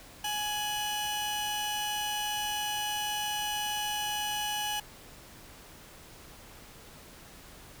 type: tone pair together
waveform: sawtooth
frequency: 836.9 / 2960 Hz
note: G#5 / F#7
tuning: +13 / 0 cents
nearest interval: octave + minor seventh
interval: 2187 cents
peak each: -29 / -31 dBFS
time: 0.24-4.8 s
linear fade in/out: 5 ms
effects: pink hiss -51 dBFS RMS until 7.8 s